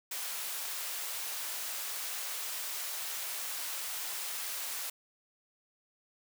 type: high-pass noise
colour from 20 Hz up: white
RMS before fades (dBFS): -38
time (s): 0.11-4.9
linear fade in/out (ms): 5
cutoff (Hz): 650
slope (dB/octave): 12
effects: none